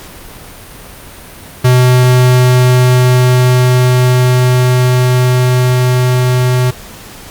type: tone with level ramp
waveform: square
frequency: 125.9 Hz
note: B2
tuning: 34 cents sharp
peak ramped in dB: -5 to -9 dBFS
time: 1.64-6.71 s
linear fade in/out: 10 ms
effects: pink hiss -32 dBFS RMS until 7.3 s + Opus 48 kbps